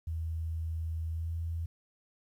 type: tone with pitch glide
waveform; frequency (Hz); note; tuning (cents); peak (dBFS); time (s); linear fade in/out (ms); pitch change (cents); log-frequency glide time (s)
sine; 81.2 to 82.91; E2 to E2; -26 to +11; -32; 0.07-1.66; 5; +37; 1.13-1.31
effects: 11-bit